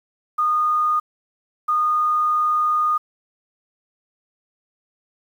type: tone bursts at uneven times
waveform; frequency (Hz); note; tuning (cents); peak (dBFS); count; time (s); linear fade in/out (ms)
sine; 1227; D#6; -25; -16; 2; 0.38-1 / 1.68-2.98; 10
effects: 8-bit